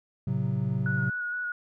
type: chord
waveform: triangle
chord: F# diminished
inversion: first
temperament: just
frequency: 111 / 133.2 / 185 Hz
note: A2 / C3 / F#3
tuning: +16 / +31 / 0 cents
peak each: -29 / -26 / -29 dBFS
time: 0.27-1.1 s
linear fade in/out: 5 ms
type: tone with vibrato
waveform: sine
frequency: 1460 Hz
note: F#6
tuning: 24 cents flat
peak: -29 dBFS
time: 0.86-1.52 s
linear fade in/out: 2 ms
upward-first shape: square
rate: 4.3 Hz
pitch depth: 14 cents each way
effects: none